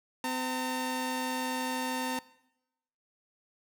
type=tone pair together; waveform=sawtooth; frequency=255.3 / 909.8 Hz; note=C4 / A#5; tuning=-42 / -42 cents; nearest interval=octave + minor seventh; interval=2200 cents; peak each=-30 / -29 dBFS; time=0.24-2.19 s; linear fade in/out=2 ms; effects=noise-tail reverb RT60 0.9 s tail -21 dB re dry